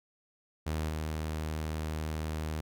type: tone with level steps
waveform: sawtooth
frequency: 78 Hz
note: D#2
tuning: 5 cents sharp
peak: -27 / -29 dBFS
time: 0.66-2.61 s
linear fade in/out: 10 ms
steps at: 0.89 s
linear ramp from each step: 2 ms
effects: none